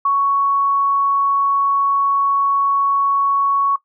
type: tone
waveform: sine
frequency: 1113 Hz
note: C#6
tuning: 7 cents sharp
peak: -13 dBFS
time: 0.05-3.76 s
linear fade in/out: 5 ms
effects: noise-tail reverb RT60 0.1 s tail -18 dB re dry